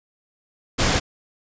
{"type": "noise", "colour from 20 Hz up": "pink", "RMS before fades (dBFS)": -19, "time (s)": [0.78, 1], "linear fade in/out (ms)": 20, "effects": ["resampled to 16000 Hz"]}